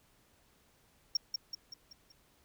triangle tone with echo, 5540 Hz, F8, 15 cents flat, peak -23 dBFS, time 1.15-1.17 s, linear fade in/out 5 ms, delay 190 ms, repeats 5, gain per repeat -6 dB, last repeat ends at 2.12 s, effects tanh soft clip ceiling -24 dBFS + pink hiss -68 dBFS RMS until 2.44 s

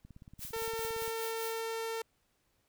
click train, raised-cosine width 5 ms, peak -39 dBFS, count 19, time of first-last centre 0.05-1.079 s, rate 17.5 Hz
blue noise with tremolo, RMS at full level -41 dBFS, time 0.38-1.62 s, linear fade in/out 50 ms, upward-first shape triangle, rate 4.9 Hz, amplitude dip 85%
sawtooth tone, 452.1 Hz, A4, 47 cents sharp, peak -31 dBFS, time 0.53-2.02 s, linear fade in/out 5 ms
effects pink hiss -75 dBFS RMS until 2.68 s

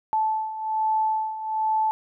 sine beating tone pair, 872 / 873.2 Hz, A5 / A5, -16 / -13 cents, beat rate 1.2 Hz, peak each -28 / -23 dBFS, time 0.13-1.91 s, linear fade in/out 0 ms, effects none

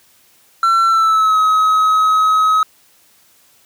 triangle tone with pitch glide, 1350 to 1274.2 Hz, E6 to D#6, +41 to +41 cents, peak -8 dBFS, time 0.63-2.63 s, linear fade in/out 2 ms, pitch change -100 cents, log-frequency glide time 0.86-1.38 s, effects white hiss -52 dBFS RMS until 3.65 s + high-pass 60 Hz 12 dB/octave

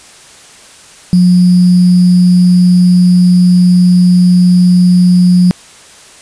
sine tone with sample-and-hold, 179.5 Hz, F3, 48 cents sharp, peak -3 dBFS, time 1.13-5.51 s, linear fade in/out 0 ms, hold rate 4900 Hz, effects white hiss -37 dBFS RMS until 6.21 s + resampled to 22050 Hz

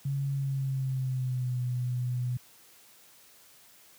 sine tone with pitch glide, 138.59 to 124.18 Hz, C#3 to B2, 0 to +10 cents, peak -27 dBFS, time 0.05-2.37 s, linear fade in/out 5 ms, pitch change -190 cents, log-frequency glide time 0.31-1.6 s, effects white hiss -57 dBFS RMS until 3.98 s + high-pass 80 Hz 12 dB/octave

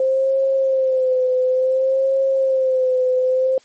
sine tone with vibrato, 523 Hz, C5, 1 cent flat, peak -14 dBFS, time 0-3.58 s, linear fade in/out 2 ms, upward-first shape sine, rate 0.57 Hz, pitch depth 47 cents each way, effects white hiss -54 dBFS RMS until 3.64 s + MP3 32 kbps

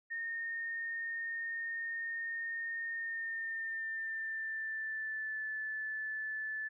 sine tone with pitch glide, 1836 to 1744 Hz, A#6 to A6, -27 to -16 cents, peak -36 dBFS, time 0.1-6.69 s, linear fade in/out 20 ms, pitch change -89 cents, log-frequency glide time 2.89-5.44 s, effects none

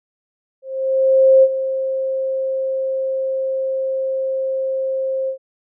sine tone with ADSR envelope, 530 Hz, C5, 22 cents sharp, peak -6 dBFS, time 0.62-5.38 s, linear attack 810 ms, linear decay 49 ms, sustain -12 dB, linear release 95 ms, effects none

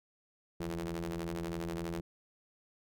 sawtooth ring-modulated tone, 83.3 Hz, E2, 19 cents sharp, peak -29 dBFS, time 0.6-2.01 s, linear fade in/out 5 ms, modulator 256 Hz, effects none

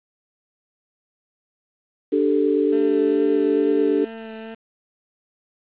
sine chord, D suspended fourth, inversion none, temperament just, 293.7 / 391.6 / 440.5 Hz, D4 / G4 / A4, 0 / -2 / +2 cents, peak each -20 / -21 / -20 dBFS, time 2.12-4.05 s, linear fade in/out 10 ms
20% pulse tone with vibrato, 223.3 Hz, A3, 26 cents sharp, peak -28 dBFS, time 2.72-4.55 s, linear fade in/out 10 ms, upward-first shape sine, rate 2.3 Hz, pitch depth 17 cents each way
effects resampled to 8000 Hz + 8-bit

